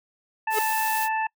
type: harmonic tone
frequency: 880 Hz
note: A5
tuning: in tune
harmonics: 1 / 2 / 3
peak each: -24 / -30 / -34 dBFS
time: 0.47-1.27 s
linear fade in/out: 5 ms
type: tone with exponential growth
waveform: square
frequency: 428.7 Hz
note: A4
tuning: 45 cents flat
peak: -21 dBFS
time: 0.5-0.59 s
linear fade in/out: 5 ms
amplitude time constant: 19 ms
type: noise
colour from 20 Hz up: blue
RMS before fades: -31 dBFS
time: 0.5-1.09 s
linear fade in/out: 50 ms
effects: noise-tail reverb RT60 0.1 s tail -26 dB re dry